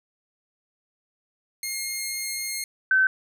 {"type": "tone pair in turn", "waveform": ["10% pulse", "sine"], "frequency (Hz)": [2137, 1533.5], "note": ["C7", "G6"], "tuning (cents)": [36, -38], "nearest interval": "tritone", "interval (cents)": 574, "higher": "first", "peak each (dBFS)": [-19, -16], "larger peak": "second", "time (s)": [[1.63, 2.64], [2.91, 3.07]], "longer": "first", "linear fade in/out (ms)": 2, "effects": []}